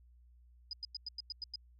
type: tone bursts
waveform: sine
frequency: 4979 Hz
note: D#8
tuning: in tune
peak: -38 dBFS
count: 8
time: 0.71-1.558 s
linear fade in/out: 2 ms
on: 22 ms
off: 96 ms
effects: added 60 Hz sine -59 dBFS peak until 1.79 s + AAC 64 kbps